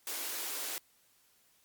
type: high-pass noise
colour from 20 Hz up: white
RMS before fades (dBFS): -38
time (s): 0.07-0.78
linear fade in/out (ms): 0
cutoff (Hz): 270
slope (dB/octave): 48
effects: white hiss -68 dBFS RMS until 1.64 s + Opus 48 kbps